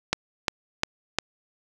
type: click train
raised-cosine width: 0.2 ms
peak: -4 dBFS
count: 4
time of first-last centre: 0.13-1.186 s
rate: 2.84 Hz
effects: none